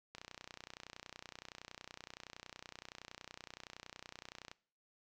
click train, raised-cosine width 0.2 ms, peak -30 dBFS, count 135, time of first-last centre 0.15-4.515 s, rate 30.7 Hz, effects noise-tail reverb RT60 0.5 s tail -22 dB re dry

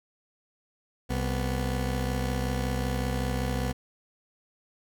20% pulse tone pair together, 65.28 / 246.9 Hz, C2 / B3, -3 / 0 cents, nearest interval octave + major seventh, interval 2303 cents, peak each -23 / -28 dBFS, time 1.09-3.73 s, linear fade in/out 20 ms, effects none

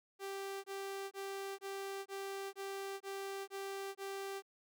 sawtooth tone bursts, 392 Hz, G4, in tune, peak -37 dBFS, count 9, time 0.19-4.424 s, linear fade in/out 50 ms, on 450 ms, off 23 ms, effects none

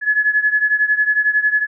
sine beating tone pair, 1700 / 1711 Hz, G#6 / A6, +40 / -49 cents, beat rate 11 Hz, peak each -15 / -18 dBFS, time 0.01-1.67 s, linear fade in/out 50 ms, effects none

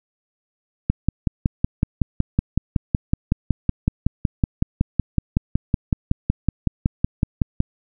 click train, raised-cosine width 5 ms, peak -4 dBFS, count 37, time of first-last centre 0.9-7.604 s, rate 5.37 Hz, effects none

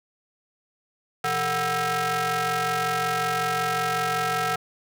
sawtooth ring-modulated tone, 287.8 Hz, D4, 35 cents flat, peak -16 dBFS, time 1.24-4.56 s, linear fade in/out 5 ms, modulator 1030 Hz, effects none

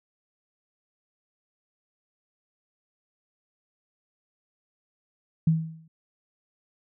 sine tone with exponential decay, 161.1 Hz, E3, 39 cents flat, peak -15 dBFS, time 5.47-5.88 s, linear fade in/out 5 ms, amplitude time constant 89 ms, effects none

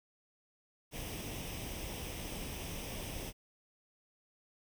pink noise with comb filter, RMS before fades -42 dBFS, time 0.91-3.33 s, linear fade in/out 50 ms, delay 0.35 ms, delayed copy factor +0.6, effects none

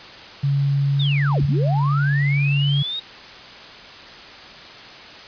sine tone with pitch glide, 140 to 141.54 Hz, C#3 to C#3, +18 to +36 cents, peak -16 dBFS, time 0.43-2.83 s, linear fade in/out 10 ms, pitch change +18 cents, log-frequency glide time 1.01-1.07 s
sine linear two-way sweep, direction down then up, 3803 to 42.75 to 3803 Hz, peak -24 dBFS, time 0.99-3 s, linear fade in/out 10 ms, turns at 1.43 s
effects white hiss -39 dBFS RMS until 5.27 s + resampled to 11025 Hz

